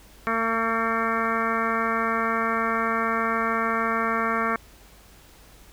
harmonic tone with a mistuned harmonic, 226.5 Hz, A#3, 50 cents flat, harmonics 1 / 2 / 3 / 4 / 5 / 6 / 7 / 8 / 9 / 10, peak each -30 / -31 / -32 / -36 / -27 / -28 / -33 / -32 / -37 / -37 dBFS, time 0.27-4.56 s, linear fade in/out 0 ms, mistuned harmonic 9, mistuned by +71 cents, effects added 50 Hz sine -52 dBFS peak until 5.72 s + pink hiss -52 dBFS RMS until 5.72 s

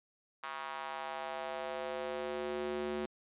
square tone with high-pass filter sweep, 73.42 Hz, D2, in tune, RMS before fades -39 dBFS, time 0.43-3.06 s, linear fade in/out 5 ms, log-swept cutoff 1100 to 300 Hz, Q 2.4, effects resampled to 8000 Hz

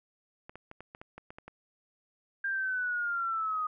clicks, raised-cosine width 0.5 ms, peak -30 dBFS, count 10, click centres 0.495 / 0.556 / 0.714 / 0.806 / 0.949 / 1.015 / 1.18 / 1.305 / 1.385 / 1.48 s
sine linear sweep, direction down, 1601 to 1237 Hz, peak -29 dBFS, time 2.44-3.67 s, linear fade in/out 5 ms
effects none

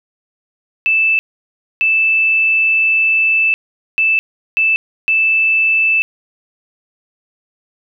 sine tone bursts at uneven times, 2637 Hz, E7, in tune, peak -10 dBFS, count 5, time 0.86-1.19 / 1.81-3.54 / 3.98-4.19 / 4.57-4.76 / 5.08-6.02 s, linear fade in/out 0 ms, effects none

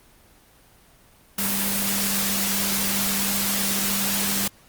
sine tone in noise, 198.2 Hz, G3, 19 cents sharp, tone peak -29 dBFS, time 1.38-4.48 s, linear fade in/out 5 ms, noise white, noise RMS -24 dBFS, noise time 1.38-4.48 s, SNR -8 dB, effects pink hiss -54 dBFS RMS until 4.68 s + Opus 24 kbps

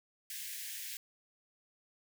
white high-pass noise, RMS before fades -43 dBFS, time 0.3-0.97 s, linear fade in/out 2 ms, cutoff 1600 Hz, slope 96 dB/octave, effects none

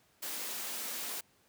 white high-pass noise, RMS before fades -39 dBFS, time 0.22-1.21 s, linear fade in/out 10 ms, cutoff 190 Hz, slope 96 dB/octave, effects pink hiss -68 dBFS RMS until 1.48 s + high-pass 100 Hz 12 dB/octave

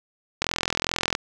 click train, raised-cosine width 0.2 ms, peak -5 dBFS, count 32, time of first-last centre 0.42-1.151 s, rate 42.4 Hz, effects none

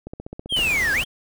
click train, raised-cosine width 2 ms, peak -20 dBFS, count 9, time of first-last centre 0.07-0.589 s, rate 15.4 Hz
triangle linear two-way sweep, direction down then up, 3313 to 1558 to 3313 Hz, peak -17 dBFS, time 0.49-1.05 s, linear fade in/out 50 ms, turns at 0.93 s
pink noise, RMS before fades -31 dBFS, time 0.56-1.04 s, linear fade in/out 5 ms
effects none

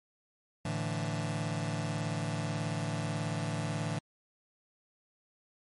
sawtooth chord, A suspended fourth, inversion none, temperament just, 110 / 146.67 / 165 Hz, A2 / D3 / E3, 0 / -2 / +2 cents, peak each -32 dBFS, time 0.65-3.99 s, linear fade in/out 5 ms, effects MP3 48 kbps

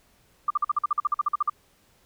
sine tone bursts, 1188 Hz, D6, 20 cents sharp, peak -19 dBFS, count 15, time 0.48-1.498 s, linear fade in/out 5 ms, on 24 ms, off 47 ms, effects pink hiss -62 dBFS RMS until 2.05 s

